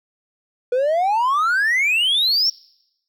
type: exponential sweep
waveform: triangle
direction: up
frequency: 481.1 to 5600 Hz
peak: -13 dBFS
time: 0.72-2.5 s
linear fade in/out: 5 ms
effects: noise-tail reverb RT60 0.9 s tail -26 dB re dry + tanh soft clip ceiling -9 dBFS